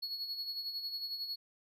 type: tone with tremolo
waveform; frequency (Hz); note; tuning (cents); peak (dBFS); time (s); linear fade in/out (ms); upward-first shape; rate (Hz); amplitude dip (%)
triangle; 4359; C#8; -30; -34; 0.02-1.36; 10; sine; 11; 55
effects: none